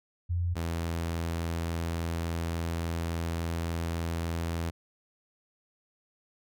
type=tone pair in turn; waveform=sine / sawtooth; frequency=87.31 / 83.52 Hz; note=F2 / E2; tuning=0 / +23 cents; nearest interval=minor second; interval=77 cents; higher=first; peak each=-26 dBFS; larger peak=neither; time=0.29-0.55 / 0.55-4.71 s; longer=second; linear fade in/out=20 ms; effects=none